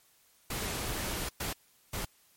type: noise bursts at uneven times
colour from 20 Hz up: pink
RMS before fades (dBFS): -35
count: 3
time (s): 0.5-1.29 / 1.4-1.53 / 1.93-2.05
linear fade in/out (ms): 5
effects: white hiss -65 dBFS RMS until 2.36 s + MP3 64 kbps